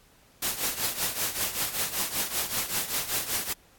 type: noise with tremolo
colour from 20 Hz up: white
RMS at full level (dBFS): -26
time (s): 0.42-3.53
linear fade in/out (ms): 5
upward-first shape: triangle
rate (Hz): 5.2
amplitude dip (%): 80
effects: pink hiss -59 dBFS RMS until 3.78 s + AAC 64 kbps